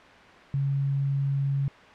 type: tone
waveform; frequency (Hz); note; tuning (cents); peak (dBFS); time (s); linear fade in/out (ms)
sine; 138.59; C#3; 0; -23; 0.54-1.68; 0
effects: white hiss -48 dBFS RMS until 1.94 s + low-pass 2000 Hz 12 dB/octave